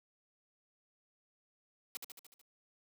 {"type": "noise with echo", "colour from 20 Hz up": "white", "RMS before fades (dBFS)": -41, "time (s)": [1.95, 1.97], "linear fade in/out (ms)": 0, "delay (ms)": 74, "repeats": 6, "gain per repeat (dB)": -4, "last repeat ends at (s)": 2.414, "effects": ["high-pass 200 Hz 12 dB/octave"]}